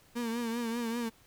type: tone with vibrato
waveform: 35% pulse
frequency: 233.1 Hz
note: A#3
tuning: in tune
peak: -30 dBFS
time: 0.15-1.1 s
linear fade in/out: 20 ms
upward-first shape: triangle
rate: 5.1 Hz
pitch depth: 73 cents each way
effects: pink hiss -62 dBFS RMS until 1.26 s